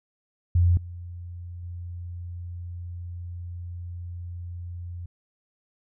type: tone with level steps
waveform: sine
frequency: 87.4 Hz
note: F2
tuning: 2 cents sharp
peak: -16 / -35 / -33 dBFS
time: 0.55-5.06 s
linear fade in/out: 5 ms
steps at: 0.77 / 1.63 s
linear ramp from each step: 2 ms
effects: none